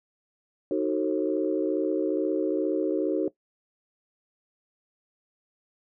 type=chord; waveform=sine; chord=D# diminished seventh; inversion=none; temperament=just; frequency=311.1 / 373.4 / 448 / 537.6 Hz; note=D#4 / F#4 / A4 / C5; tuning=0 / +16 / +31 / +47 cents; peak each=-27 / -27 / -29 / -30 dBFS; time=0.71-3.28 s; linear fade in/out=2 ms; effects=noise-tail reverb RT60 0.1 s tail -18 dB re dry + tanh soft clip ceiling -12 dBFS